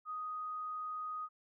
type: tone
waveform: sine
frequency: 1247 Hz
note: D#6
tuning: 3 cents sharp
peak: -38 dBFS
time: 0.05-1.29 s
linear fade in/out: 50 ms
effects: none